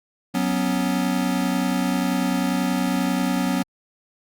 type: chord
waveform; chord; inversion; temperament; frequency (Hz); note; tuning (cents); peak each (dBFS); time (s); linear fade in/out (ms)
square; F# suspended fourth; none; equal; 185 / 246.9 / 277.2; F#3 / B3 / C#4; 0 / 0 / 0; -25 / -25 / -26; 0.34-3.63; 10
effects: Opus 48 kbps